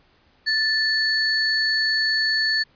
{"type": "tone pair together", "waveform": "sine", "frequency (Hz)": [1760, 4435], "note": ["A6", "C#8"], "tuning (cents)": [0, 0], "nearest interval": "octave + major third", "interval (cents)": 1600, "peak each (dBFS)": -21, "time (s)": [0.46, 2.64], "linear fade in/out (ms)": 20, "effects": ["pink hiss -59 dBFS RMS until 2.75 s", "resampled to 11025 Hz"]}